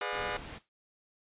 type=chord; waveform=15% pulse; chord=G# diminished seventh; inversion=none; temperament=just; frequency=415.3 / 498.4 / 598 / 717.6 Hz; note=G#4 / B4 / D5 / F5; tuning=0 / +16 / +31 / +47 cents; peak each=-32 dBFS; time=0.01-0.37 s; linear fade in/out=2 ms
type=noise; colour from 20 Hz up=pink; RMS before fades=-44 dBFS; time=0.12-0.59 s; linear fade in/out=20 ms
type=noise with exponential decay; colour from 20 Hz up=white; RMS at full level=-45 dBFS; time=0.54-0.69 s; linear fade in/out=1 ms; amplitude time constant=32 ms
effects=resampled to 8000 Hz